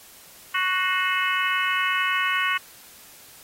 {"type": "harmonic tone with a mistuned harmonic", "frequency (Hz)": 370.5, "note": "F#4", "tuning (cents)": 2, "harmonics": [3, 4, 5, 6, 7, 8], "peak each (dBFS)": [-26, -27, -28, -29, -29, -30], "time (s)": [0.54, 2.58], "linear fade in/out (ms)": 10, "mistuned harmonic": 6, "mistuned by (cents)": -53, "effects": ["white hiss -48 dBFS RMS until 3.43 s", "AAC 48 kbps"]}